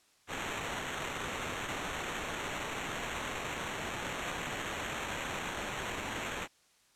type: noise with sample-and-hold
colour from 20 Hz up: violet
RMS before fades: -38 dBFS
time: 0.27-6.48 s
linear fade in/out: 50 ms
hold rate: 4900 Hz
effects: white hiss -67 dBFS RMS until 6.95 s + low-pass 9000 Hz 12 dB/octave